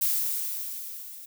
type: noise with level ramp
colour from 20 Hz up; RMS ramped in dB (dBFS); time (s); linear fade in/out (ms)
violet; -24 to -44; 0.01-1.26; 10
effects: none